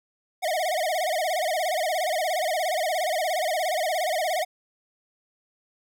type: tone with vibrato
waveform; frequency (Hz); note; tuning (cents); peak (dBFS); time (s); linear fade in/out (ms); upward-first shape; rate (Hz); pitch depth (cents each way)
square; 675; E5; +41; -24; 0.42-4.45; 20; sine; 17; 190
effects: none